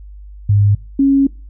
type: tone pair in turn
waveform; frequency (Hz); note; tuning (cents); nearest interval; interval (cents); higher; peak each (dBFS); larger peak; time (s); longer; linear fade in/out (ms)
sine; 102.1 / 274.9; G#2 / C#4; -29 / -14; octave + perfect fourth; 1715; second; -8; neither; 0.49-0.75 / 0.99-1.27; second; 5
effects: noise-tail reverb RT60 0.3 s tail -23 dB re dry + added 50 Hz sine -32 dBFS peak until 1.49 s